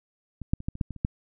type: clicks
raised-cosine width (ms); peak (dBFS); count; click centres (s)
5; -24 / -10 / -26 / -16 / -26 / -13 / -23 / -30 / -12; 9; 0.417 / 0.535 / 0.604 / 0.685 / 0.754 / 0.812 / 0.907 / 0.963 / 1.049
effects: none